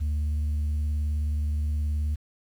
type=tone with vibrato; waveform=sine; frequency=74.8 Hz; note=D2; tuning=32 cents sharp; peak=-21 dBFS; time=0-2.16 s; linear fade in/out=20 ms; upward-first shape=square; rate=19 Hz; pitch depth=25 cents each way; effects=tanh soft clip ceiling -23 dBFS + 9-bit